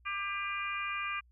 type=harmonic tone with a mistuned harmonic; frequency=400 Hz; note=G4; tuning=35 cents sharp; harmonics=3 / 4 / 5 / 6 / 7; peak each=-37 / -42 / -44 / -37 / -45 dBFS; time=0.05-1.21 s; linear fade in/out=20 ms; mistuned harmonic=3; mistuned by=-19 cents; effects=added 60 Hz sine -60 dBFS peak until 1.31 s